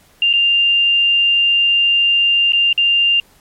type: tone with dropouts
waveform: sine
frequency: 2794 Hz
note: F7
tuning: in tune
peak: -10 dBFS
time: 0.22-3.2 s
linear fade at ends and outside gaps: 2 ms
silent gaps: 0.33-0.336 / 2.522-2.532 / 2.729-2.777 s
effects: pink hiss -51 dBFS RMS until 3.4 s + MP3 64 kbps